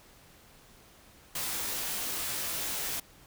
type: noise with comb filter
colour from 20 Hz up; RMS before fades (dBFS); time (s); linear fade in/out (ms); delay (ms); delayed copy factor
white; -34; 1.35-3; 5; 17; -0.65
effects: pink hiss -57 dBFS RMS until 3.26 s